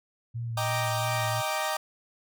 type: tone with vibrato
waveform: sine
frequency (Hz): 115.3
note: A#2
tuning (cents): -19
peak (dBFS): -30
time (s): 0.34-1.42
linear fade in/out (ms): 20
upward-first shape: sine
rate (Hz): 2.9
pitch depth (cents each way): 36
type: chord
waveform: sawtooth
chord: Eb major seventh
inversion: none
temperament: equal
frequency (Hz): 622.3 / 784 / 932.3 / 1174.7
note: Eb5 / G5 / Bb5 / D6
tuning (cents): 0 / 0 / 0 / 0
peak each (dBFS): -28 / -29 / -31 / -30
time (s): 0.57-1.77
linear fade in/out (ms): 5
effects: none